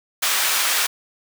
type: high-pass noise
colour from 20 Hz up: pink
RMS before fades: -20 dBFS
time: 0.22-0.87 s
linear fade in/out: 10 ms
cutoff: 1300 Hz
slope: 12 dB/octave
effects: none